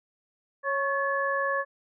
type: tone cluster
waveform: sine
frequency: 551 / 1106 / 1714 Hz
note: C#5 / C#6 / A6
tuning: -11 / -4 / -46 cents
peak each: -29 dBFS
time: 0.63-1.65 s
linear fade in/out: 50 ms
effects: none